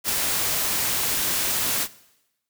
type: noise with ADSR envelope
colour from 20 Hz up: white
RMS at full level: -22 dBFS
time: 0.04-1.88 s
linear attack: 51 ms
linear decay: 7 ms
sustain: -2 dB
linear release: 54 ms
effects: noise-tail reverb RT60 0.9 s tail -19 dB re dry